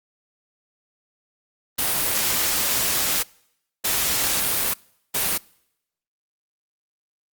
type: noise bursts at uneven times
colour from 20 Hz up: white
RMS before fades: -22 dBFS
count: 3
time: 1.78-3.23 / 3.84-4.74 / 5.14-5.38 s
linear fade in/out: 10 ms
effects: noise-tail reverb RT60 0.8 s tail -25 dB re dry + Opus 32 kbps